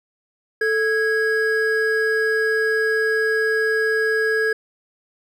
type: tone pair together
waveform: triangle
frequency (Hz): 440 / 1652.6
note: A4 / G#6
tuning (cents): 0 / -9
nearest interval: octave + major seventh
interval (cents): 2291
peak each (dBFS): -18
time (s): 0.61-4.53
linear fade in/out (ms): 5
effects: none